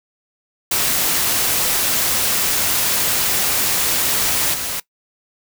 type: noise with level steps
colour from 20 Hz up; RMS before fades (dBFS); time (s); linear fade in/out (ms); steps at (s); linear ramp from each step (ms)
white; -18 / -24; 0.71-4.8; 5; 4.53; 20
effects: noise-tail reverb RT60 0.1 s tail -20 dB re dry